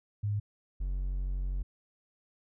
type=tone pair in turn; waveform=sine / triangle; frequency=103.4 / 46.17 Hz; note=G#2 / F#1; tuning=-7 / -3 cents; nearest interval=octave + major second; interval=1396 cents; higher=first; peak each=-28 dBFS; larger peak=neither; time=0.23-0.4 / 0.8-1.63 s; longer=second; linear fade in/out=10 ms; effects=none